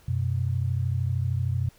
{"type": "tone pair together", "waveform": "sine", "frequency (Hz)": [92.9, 126.01], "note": ["F#2", "B2"], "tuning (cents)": [7, 35], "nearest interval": "perfect fourth", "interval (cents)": 528, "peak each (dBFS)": -26, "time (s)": [0.08, 1.69], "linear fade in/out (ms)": 5, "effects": ["pink hiss -58 dBFS RMS until 1.78 s"]}